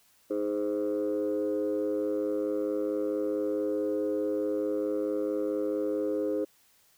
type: chord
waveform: sine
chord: Ab major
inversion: second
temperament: equal with one note detuned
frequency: 311.1 / 415.3 / 519.9 Hz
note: Eb4 / Ab4 / C5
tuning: 0 / 0 / -11 cents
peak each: -30 dBFS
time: 0.3-6.45 s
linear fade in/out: 10 ms
effects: tanh soft clip ceiling -22 dBFS + white hiss -64 dBFS RMS until 6.97 s